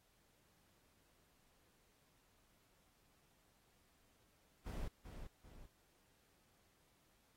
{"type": "noise with echo", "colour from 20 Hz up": "brown", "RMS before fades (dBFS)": -44, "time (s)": [4.66, 4.88], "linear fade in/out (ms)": 5, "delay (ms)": 390, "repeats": 2, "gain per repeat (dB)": -7, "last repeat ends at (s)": 5.66, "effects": ["pink hiss -75 dBFS RMS until 7.36 s", "AAC 48 kbps"]}